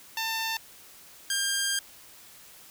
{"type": "tone pair in turn", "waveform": "10% pulse", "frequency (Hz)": [896, 1602], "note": ["A5", "G6"], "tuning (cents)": [31, 37], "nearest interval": "minor seventh", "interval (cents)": 1006, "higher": "second", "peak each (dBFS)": [-20, -17], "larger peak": "second", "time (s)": [[0.17, 0.57], [1.3, 1.79]], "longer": "second", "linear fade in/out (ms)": 2, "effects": ["white hiss -51 dBFS RMS until 2.7 s"]}